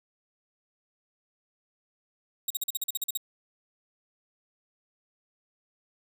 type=tone bursts; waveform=5% pulse; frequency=3791 Hz; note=A#7; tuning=28 cents sharp; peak=-19 dBFS; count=11; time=2.48-3.174 s; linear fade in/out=5 ms; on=24 ms; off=43 ms; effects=none